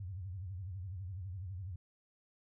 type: tone with vibrato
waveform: sine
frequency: 93.1 Hz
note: F#2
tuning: 11 cents sharp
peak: -40 dBFS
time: 0-1.76 s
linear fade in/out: 5 ms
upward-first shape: sine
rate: 12 Hz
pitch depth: 160 cents each way
effects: none